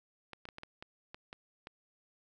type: clicks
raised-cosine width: 0.3 ms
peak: -29 dBFS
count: 9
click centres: 0.333 / 0.454 / 0.488 / 0.584 / 0.634 / 0.825 / 1.145 / 1.329 / 1.671 s
effects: none